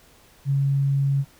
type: tone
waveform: sine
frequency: 138.59 Hz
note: C#3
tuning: in tune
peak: -18 dBFS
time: 0.45-1.25 s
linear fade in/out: 50 ms
effects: pink hiss -54 dBFS RMS until 1.39 s